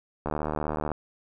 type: click train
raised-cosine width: 1 ms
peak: -15 dBFS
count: 51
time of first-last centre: 0.26-0.917 s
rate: 76.1 Hz
effects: none